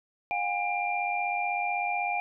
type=tone cluster; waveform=sine; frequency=715 / 811 / 2382 Hz; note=F5 / G#5 / D7; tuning=+41 / -41 / +24 cents; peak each=-31 dBFS; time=0.31-2.2 s; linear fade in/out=0 ms; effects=none